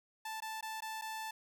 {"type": "tone with dropouts", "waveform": "sawtooth", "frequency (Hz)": 880, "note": "A5", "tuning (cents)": 0, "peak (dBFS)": -36, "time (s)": [0.25, 1.31], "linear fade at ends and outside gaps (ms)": 5, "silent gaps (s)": [[0.404, 0.421], [0.61, 0.626], [0.806, 0.821], [1.014, 1.02]], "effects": []}